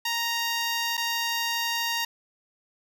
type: tone with dropouts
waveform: 10% pulse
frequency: 932.3 Hz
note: A#5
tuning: in tune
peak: -17 dBFS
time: 0.05-2.05 s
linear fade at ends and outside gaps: 5 ms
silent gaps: 0.97-0.976 s
effects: none